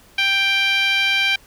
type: tone with band-pass filter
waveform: 10% pulse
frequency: 786 Hz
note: G5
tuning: 4 cents sharp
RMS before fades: -18 dBFS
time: 0.18-1.36 s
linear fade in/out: 5 ms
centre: 2500 Hz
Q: 1.9
effects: pink hiss -50 dBFS RMS until 1.46 s